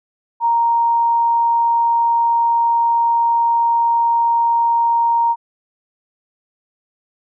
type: tone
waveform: sine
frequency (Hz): 932.3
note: A#5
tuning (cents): 0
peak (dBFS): -12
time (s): 0.4-5.36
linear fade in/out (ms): 50
effects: none